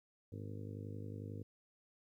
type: harmonic tone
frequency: 51.1 Hz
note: G#1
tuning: 27 cents flat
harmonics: 2 / 3 / 4 / 5 / 6 / 7 / 8 / 9 / 10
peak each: -45 / -53 / -55 / -52 / -55 / -61 / -59 / -55 / -62 dBFS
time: 0.32-1.43 s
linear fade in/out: 5 ms
effects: 13-bit